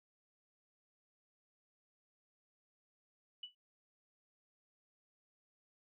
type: tone with exponential decay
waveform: sine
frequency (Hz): 2960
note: F#7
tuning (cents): 0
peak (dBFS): -40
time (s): 3.43-3.55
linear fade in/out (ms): 5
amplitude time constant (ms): 24
effects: none